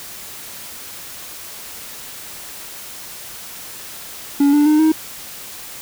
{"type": "tone with pitch steps", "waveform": "triangle", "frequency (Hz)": [283.6, 293.8, 304.3, 315.2], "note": ["C#4", "D4", "D#4", "D#4"], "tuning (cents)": [40, 1, -38, 23], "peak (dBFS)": -8, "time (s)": [4.4, 4.92], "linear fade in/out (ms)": 5, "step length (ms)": 130, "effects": ["white hiss -34 dBFS RMS until 5.81 s"]}